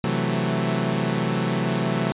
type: chord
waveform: sawtooth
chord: F# half-diminished seventh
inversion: second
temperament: equal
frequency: 130.81 / 164.81 / 185 / 220 Hz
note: C3 / E3 / F#3 / A3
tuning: 0 / 0 / 0 / 0 cents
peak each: -23 dBFS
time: 0.04-2.12 s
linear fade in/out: 0 ms
effects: resampled to 8000 Hz